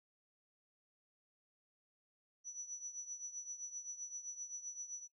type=tone with tremolo; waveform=sine; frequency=5920 Hz; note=F#8; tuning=in tune; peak=-40 dBFS; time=2.44-5.08 s; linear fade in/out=50 ms; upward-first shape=triangle; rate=7.7 Hz; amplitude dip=80%; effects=noise-tail reverb RT60 0.1 s tail -18 dB re dry